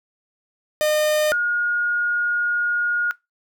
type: tone pair in turn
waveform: 45% pulse / sine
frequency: 609 / 1433.1 Hz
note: D#5 / F6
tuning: -37 / +44 cents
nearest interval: octave + minor third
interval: 1481 cents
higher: second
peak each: -17 dBFS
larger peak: neither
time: 0.81-1.32 / 1.32-3.11 s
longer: second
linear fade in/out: 0 ms
effects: noise-tail reverb RT60 0.2 s tail -22 dB re dry